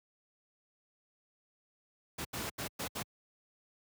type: noise bursts at uneven times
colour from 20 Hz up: pink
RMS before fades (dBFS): -38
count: 5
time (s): 2.18-2.25 / 2.33-2.5 / 2.58-2.68 / 2.79-2.88 / 2.95-3.03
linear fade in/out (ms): 10
effects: high-pass 80 Hz 12 dB/octave